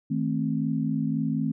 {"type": "chord", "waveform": "sine", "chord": "A diminished", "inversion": "second", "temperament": "just", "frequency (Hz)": [158.4, 220, 264], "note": ["Eb3", "A3", "C4"], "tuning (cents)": [31, 0, 16], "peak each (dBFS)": -28, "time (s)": [0.1, 1.52], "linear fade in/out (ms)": 10, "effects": []}